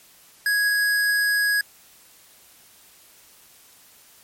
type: tone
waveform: square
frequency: 1661.2 Hz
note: G#6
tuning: in tune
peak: -19 dBFS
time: 0.46-1.61 s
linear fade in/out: 2 ms
effects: white hiss -52 dBFS RMS until 4.23 s + MP3 64 kbps